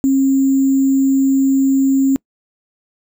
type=tone with sample-and-hold; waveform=sine; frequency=270 Hz; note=C#4; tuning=45 cents flat; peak=-10 dBFS; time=0.04-2.16 s; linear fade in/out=0 ms; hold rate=7350 Hz; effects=noise-tail reverb RT60 0.1 s tail -26 dB re dry